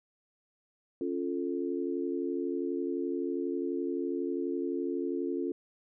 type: chord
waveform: sine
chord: Db augmented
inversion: none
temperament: equal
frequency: 277.2 / 349.2 / 440 Hz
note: Db4 / F4 / A4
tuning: 0 / 0 / 0 cents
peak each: -34 / -33 / -37 dBFS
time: 1.01-5.52 s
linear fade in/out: 2 ms
effects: none